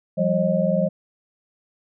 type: tone cluster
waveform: sine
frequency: 172.2 / 193.2 / 539 / 621 Hz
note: F3 / G3 / C#5 / D#5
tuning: -24 / -25 / -49 / -3 cents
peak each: -23 dBFS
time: 0.17-0.89 s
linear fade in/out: 20 ms
effects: none